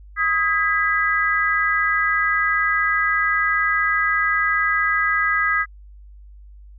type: tone cluster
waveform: sine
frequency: 1258 / 1637 / 1983 Hz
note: D#6 / G#6 / B6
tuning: +19 / -25 / +7 cents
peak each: -21 dBFS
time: 0.16-5.66 s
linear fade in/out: 50 ms
effects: added 50 Hz sine -40 dBFS peak until 6.78 s